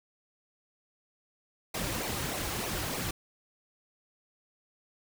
pink noise with flanger, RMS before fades -34 dBFS, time 1.74-3.11 s, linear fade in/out 5 ms, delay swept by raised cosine 0.59 to 4.79 ms, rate 3.3 Hz, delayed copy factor -0.75, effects none

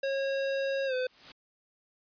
square tone with pitch glide, 545 to 508.5 Hz, C#5 to C5, -29 to -50 cents, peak -29 dBFS, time 0.03-1.07 s, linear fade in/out 5 ms, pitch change -121 cents, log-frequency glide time 0.86-0.94 s
white noise with exponential growth, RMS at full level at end -44 dBFS, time 0.86-1.32 s, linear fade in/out 5 ms, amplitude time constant 100 ms
effects resampled to 11025 Hz

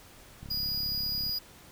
click train, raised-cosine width 5 ms, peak -31 dBFS, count 31, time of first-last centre 0.43-1.295 s, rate 34.7 Hz
square tone, 4900 Hz, D#8, 27 cents flat, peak -30 dBFS, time 0.5-1.39 s, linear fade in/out 10 ms
effects pink hiss -53 dBFS RMS until 1.71 s

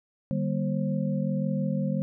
sine tone cluster, 151.1 / 196.9 / 238.4 / 532 Hz, D3 / G3 / A#3 / C5, +50 / +8 / +39 / +29 cents, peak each -29 / -28 / -32 / -35 dBFS, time 0.31-2.02 s, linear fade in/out 0 ms, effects none

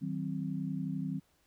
sine chord, C diminished, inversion first, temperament just, 156.98 / 188.37 / 261.6 Hz, Eb3 / Gb3 / C4, +16 / +31 / 0 cents, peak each -37 / -37 / -38 dBFS, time 0.01-1.2 s, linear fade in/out 20 ms, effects pink hiss -71 dBFS RMS until 1.46 s

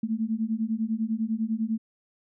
sine beating tone pair, 217 / 227 Hz, A3 / A#3, -24 / -46 cents, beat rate 10 Hz, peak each -28 dBFS, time 0.03-1.78 s, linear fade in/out 5 ms, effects none

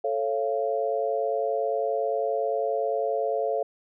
sine chord, A augmented, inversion none, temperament just, 440 / 550 / 687.5 Hz, A4 / C#5 / E#5, 0 / -14 / -27 cents, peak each -28 dBFS, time 0.04-3.63 s, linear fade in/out 5 ms, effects none

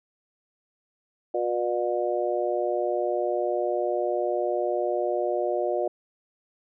harmonic tone, 120 Hz, B2, 49 cents flat, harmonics 3 / 4 / 5 / 6, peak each -28 / -31 / -27 / -31 dBFS, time 1.34-5.88 s, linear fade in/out 5 ms, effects none

